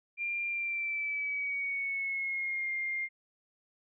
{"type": "tone with pitch glide", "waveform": "sine", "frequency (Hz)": [2388, 2115], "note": ["D7", "C7"], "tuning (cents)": [28, 18], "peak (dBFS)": -31, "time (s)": [0.17, 3.09], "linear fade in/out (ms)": 50, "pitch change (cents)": -210, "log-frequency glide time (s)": [0.47, 2.71], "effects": []}